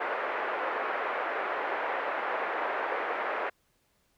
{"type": "band-pass noise", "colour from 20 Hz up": "pink", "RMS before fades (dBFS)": -32, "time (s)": [0, 3.5], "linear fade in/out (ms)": 10, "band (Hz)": [460, 2000], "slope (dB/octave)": 24, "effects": ["pink hiss -71 dBFS RMS until 4.17 s"]}